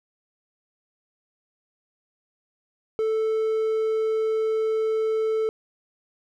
triangle tone, 440 Hz, A4, in tune, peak -19 dBFS, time 2.99-5.49 s, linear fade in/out 0 ms, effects none

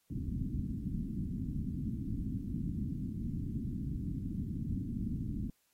white low-pass noise, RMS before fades -37 dBFS, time 0.1-5.5 s, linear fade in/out 2 ms, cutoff 270 Hz, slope 48 dB/octave, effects white hiss -75 dBFS RMS until 5.73 s + AAC 48 kbps

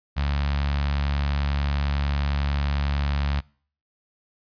sawtooth tone with notch filter, 71.1 Hz, C#2, 45 cents sharp, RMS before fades -24 dBFS, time 0.16-3.41 s, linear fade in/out 20 ms, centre 380 Hz, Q 0.51, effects noise-tail reverb RT60 0.5 s tail -25 dB re dry + resampled to 11025 Hz

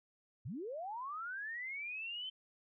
sine linear sweep, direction up, 92.3 to 3101 Hz, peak -40 dBFS, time 0.45-2.3 s, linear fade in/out 10 ms, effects none

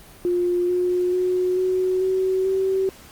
sine tone with pitch steps, 353.8 / 359.4 / 365 / 370.7 / 376.6 / 382.5 Hz, F4 / F4 / F#4 / F#4 / F#4 / G4, +23 / +50 / -24 / +3 / +31 / -42 cents, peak -18 dBFS, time 0.25-2.89 s, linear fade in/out 0 ms, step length 440 ms, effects pink hiss -46 dBFS RMS until 3.11 s + Opus 32 kbps

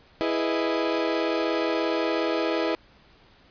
35% pulse chord, E major seventh, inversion none, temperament equal, 329.6 / 415.3 / 493.9 / 622.3 Hz, E4 / G#4 / B4 / D#5, 0 / 0 / 0 / 0 cents, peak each -25 / -29 / -28 / -28 dBFS, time 0.21-2.75 s, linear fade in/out 0 ms, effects pink hiss -56 dBFS RMS until 3.5 s + resampled to 11025 Hz

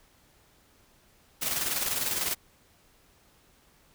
white noise with tremolo, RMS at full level -28 dBFS, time 1.41-2.35 s, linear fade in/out 20 ms, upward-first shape square, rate 20 Hz, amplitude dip 45%, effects pink hiss -62 dBFS RMS until 3.94 s

